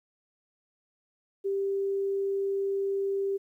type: tone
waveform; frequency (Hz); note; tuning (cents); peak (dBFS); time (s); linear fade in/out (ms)
sine; 393.5; G4; +7; -26; 1.44-3.38; 20
effects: 11-bit